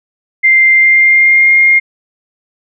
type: tone with pitch glide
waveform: sine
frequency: 2093 to 2126 Hz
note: C7 to C7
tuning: 0 to +27 cents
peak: -4 dBFS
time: 0.43-1.8 s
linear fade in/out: 20 ms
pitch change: +27 cents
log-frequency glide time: 0.74-1.53 s
effects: none